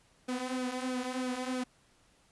sawtooth tone with flanger, 253.7 Hz, B3, 47 cents sharp, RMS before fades -35 dBFS, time 0.28-1.64 s, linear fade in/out 10 ms, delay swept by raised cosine 1 to 4.7 ms, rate 3.1 Hz, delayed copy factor -0.65, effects pink hiss -66 dBFS RMS until 2.31 s + resampled to 24000 Hz

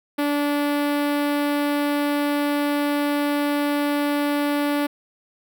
sawtooth tone with notch filter, 290 Hz, D4, 22 cents flat, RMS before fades -22 dBFS, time 0.18-4.87 s, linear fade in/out 10 ms, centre 6600 Hz, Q 0.91, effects none

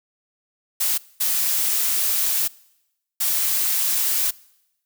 blue noise bursts at uneven times, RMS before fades -21 dBFS, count 3, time 0.8-0.98 / 1.2-2.48 / 3.2-4.31 s, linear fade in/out 10 ms, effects noise-tail reverb RT60 0.9 s tail -23 dB re dry

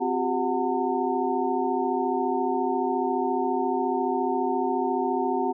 sine tone cluster, 259.7 / 360.7 / 395.1 / 737 / 905 Hz, C4 / F#4 / G4 / F#5 / A5, -13 / -44 / +14 / -7 / +48 cents, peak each -29 dBFS, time 0-5.53 s, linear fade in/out 20 ms, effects none

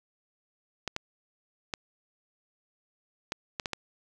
clicks, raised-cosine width 0.2 ms, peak -14 dBFS, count 7, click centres 0.877 / 0.964 / 1.738 / 3.321 / 3.598 / 3.658 / 3.733 s, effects none

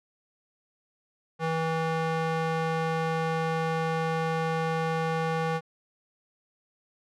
square tone with band-pass filter, 162.2 Hz, E3, 28 cents flat, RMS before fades -28 dBFS, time 1.39-5.61 s, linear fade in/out 50 ms, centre 900 Hz, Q 0.67, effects none

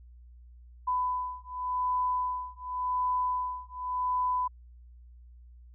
sine beating tone pair, 1000 / 1000.89 Hz, B5 / B5, +21 / +23 cents, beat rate 0.89 Hz, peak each -31 / -31 dBFS, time 0.87-4.48 s, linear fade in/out 10 ms, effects added 60 Hz sine -49 dBFS peak until 5.74 s

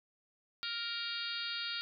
harmonic tone with a mistuned harmonic, 467 Hz, A#4, 3 cents sharp, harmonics 3 / 4 / 5 / 6 / 7 / 8 / 9 / 10, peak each -42 / -50 / -47 / -45 / -46 / -42 / -45 / -44 dBFS, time 0.63-1.81 s, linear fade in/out 0 ms, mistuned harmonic 9, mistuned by +19 cents, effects none

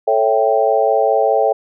sine chord, A dominant seventh, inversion none, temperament equal, 440 / 554.4 / 659.3 / 784 Hz, A4 / C#5 / E5 / G5, 0 / 0 / 0 / 0 cents, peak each -17 dBFS, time 0.07-1.53 s, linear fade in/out 10 ms, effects none

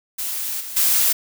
blue noise with level steps, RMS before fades -26 / -32 / -17 dBFS, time 0.18-1.13 s, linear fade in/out 10 ms, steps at 0.6 / 0.76 s, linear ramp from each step 10 ms, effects none

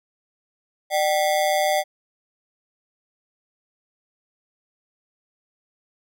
square ring-modulated tone, 684 Hz, F5, 36 cents flat, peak -16 dBFS, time 0.9-1.84 s, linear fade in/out 50 ms, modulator 83.5 Hz, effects none

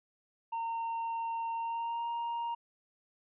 triangle tone with pitch glide, 917 to 935.7 Hz, A#5 to A#5, -29 to +6 cents, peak -31 dBFS, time 0.52-2.55 s, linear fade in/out 10 ms, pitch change +35 cents, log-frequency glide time 1.56-2.08 s, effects resampled to 8000 Hz

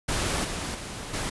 pink noise with level steps, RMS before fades -27 / -32 / -37 / -30 dBFS, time 0.08-1.3 s, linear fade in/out 10 ms, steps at 0.44 / 0.74 / 1.13 s, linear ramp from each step 10 ms, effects resampled to 24000 Hz

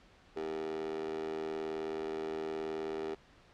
15% pulse tone with high-pass filter, 79 Hz, D#2, 27 cents sharp, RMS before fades -38 dBFS, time 0.36-3.15 s, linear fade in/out 10 ms, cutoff 420 Hz, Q 7.9, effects pink hiss -61 dBFS RMS until 3.53 s + low-pass 4000 Hz 12 dB/octave

